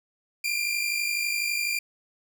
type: tone pair together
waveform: sawtooth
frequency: 2357 / 2409 Hz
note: D7 / D7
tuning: +6 / +43 cents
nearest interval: unison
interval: 37 cents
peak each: -26 / -24 dBFS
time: 0.44-1.79 s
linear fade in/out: 5 ms
effects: none